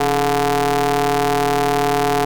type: ring-modulated tone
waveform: sawtooth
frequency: 148.1 Hz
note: D3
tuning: 15 cents sharp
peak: -8 dBFS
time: 0-2.25 s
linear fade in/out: 5 ms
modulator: 573 Hz
effects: none